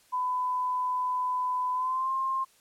sine tone with pitch glide, 1003 to 1060.2 Hz, B5 to C6, +26 to +23 cents, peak -26 dBFS, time 0.12-2.45 s, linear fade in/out 20 ms, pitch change +97 cents, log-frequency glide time 1.73-2.12 s, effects white hiss -62 dBFS RMS until 2.6 s + low-pass 12000 Hz 12 dB/octave

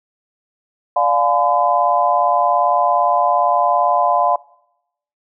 sine chord, D diminished seventh, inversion none, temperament just, 587.3 / 704.8 / 845.8 / 1014.9 Hz, D5 / F5 / Ab5 / Cb6, 0 / +16 / +31 / +47 cents, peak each -20 / -16 / -21 / -17 dBFS, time 0.96-4.36 s, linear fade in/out 5 ms, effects noise-tail reverb RT60 0.8 s tail -22 dB re dry

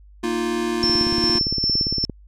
square chord, Bb suspended fourth, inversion none, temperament equal, 233.1 / 311.1 / 349.2 Hz, Bb3 / Eb4 / F4, 0 / 0 / 0 cents, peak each -27 / -29 / -24 dBFS, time 0.23-1.39 s, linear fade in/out 10 ms
sine tone with tremolo, 5370 Hz, E8, 31 cents sharp, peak -17 dBFS, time 0.83-2.05 s, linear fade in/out 0 ms, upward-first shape square, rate 2.5 Hz, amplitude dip 35%
click train, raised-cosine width 3 ms, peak -14 dBFS, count 23, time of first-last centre 0.84-2.097 s, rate 17.5 Hz
effects added 50 Hz sine -44 dBFS peak until 2.27 s + low-pass 9000 Hz 12 dB/octave

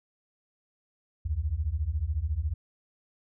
sine beating tone pair, 68.8 / 82.8 Hz, C#2 / E2, -12 / +8 cents, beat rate 14 Hz, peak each -30 / -29 dBFS, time 1.25-2.54 s, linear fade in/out 10 ms, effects none

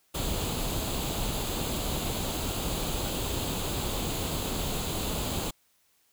pink noise with comb filter, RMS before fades -31 dBFS, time 0.14-5.51 s, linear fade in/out 10 ms, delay 0.27 ms, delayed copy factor +0.6, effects white hiss -68 dBFS RMS until 6.12 s

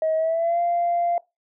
sine tone with pitch glide, 635 to 692.5 Hz, D#5 to F5, +35 to -15 cents, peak -18 dBFS, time 0.02-1.18 s, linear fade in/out 2 ms, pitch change +150 cents, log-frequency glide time 0.16-0.6 s, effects noise-tail reverb RT60 0.2 s tail -21 dB re dry + tanh soft clip ceiling -15 dBFS

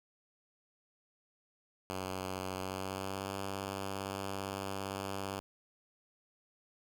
5% pulse tone with pitch glide, 94 to 97.65 Hz, F#2 to G2, +28 to -6 cents, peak -26 dBFS, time 1.9-5.4 s, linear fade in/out 0 ms, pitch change +66 cents, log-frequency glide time 2.58-3.29 s, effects none

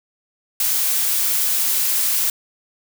blue noise, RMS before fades -19 dBFS, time 0.6-2.3 s, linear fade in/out 2 ms, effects none

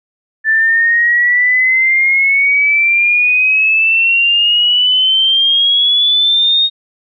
sine exponential sweep, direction up, 1756 to 3729 Hz, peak -8 dBFS, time 0.44-6.7 s, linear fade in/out 50 ms, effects none

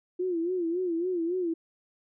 sine tone with vibrato, 349.2 Hz, F4, in tune, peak -26 dBFS, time 0.19-1.54 s, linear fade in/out 10 ms, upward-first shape sine, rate 3.6 Hz, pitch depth 110 cents each way, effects none

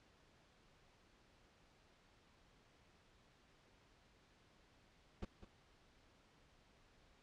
brown noise with echo, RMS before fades -43 dBFS, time 5.22-5.25 s, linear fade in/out 5 ms, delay 200 ms, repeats 1, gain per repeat -12 dB, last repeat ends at 5.45 s, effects pink hiss -70 dBFS RMS until 7.22 s + low-pass 5000 Hz 12 dB/octave

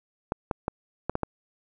clicks, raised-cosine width 1 ms, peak -12 dBFS, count 6, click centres 0.321 / 0.512 / 0.681 / 1.096 / 1.154 / 1.233 s, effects none

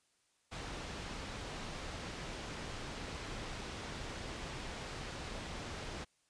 pink low-pass noise, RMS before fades -44 dBFS, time 0.51-6.05 s, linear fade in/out 20 ms, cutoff 5500 Hz, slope 12 dB/octave, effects white hiss -75 dBFS RMS until 6.29 s + resampled to 22050 Hz

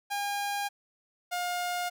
sawtooth tone pair in turn, 810 / 711.1 Hz, G#5 / F5, -43 / +31 cents, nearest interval major second, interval 226 cents, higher first, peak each -26 / -26 dBFS, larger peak neither, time 0.1-0.69 / 1.31-1.9 s, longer neither, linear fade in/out 20 ms, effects none

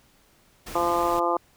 pink noise, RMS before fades -38 dBFS, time 0.66-1.2 s, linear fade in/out 10 ms
harmonic tone, 172.2 Hz, F3, 24 cents flat, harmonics 2 / 3 / 4 / 5 / 6 / 7, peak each -28 / -28 / -28 / -28 / -28 / -28 dBFS, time 0.75-1.37 s, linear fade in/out 2 ms
effects pink hiss -60 dBFS RMS until 1.56 s

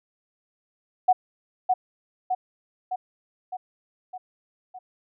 sine tone with echo, 740 Hz, F#5, in tune, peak -13 dBFS, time 1.08-1.13 s, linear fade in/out 10 ms, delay 610 ms, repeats 6, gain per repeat -4 dB, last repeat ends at 4.79 s, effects none

